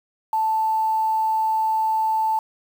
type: tone with quantisation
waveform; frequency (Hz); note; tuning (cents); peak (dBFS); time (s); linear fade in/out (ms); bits
sine; 880; A5; 0; -18; 0.33-2.39; 2; 7
effects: none